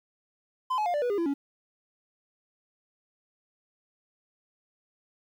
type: tone with pitch steps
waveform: triangle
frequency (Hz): 1023 / 850.4 / 706.8 / 587.6 / 488.4 / 406 / 337.5 / 280.5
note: C6 / G#5 / F5 / D5 / B4 / G#4 / E4 / C#4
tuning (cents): -39 / +41 / +21 / +1 / -19 / -39 / +41 / +21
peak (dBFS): -23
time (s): 0.7-1.34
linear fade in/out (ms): 10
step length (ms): 80
effects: 10-bit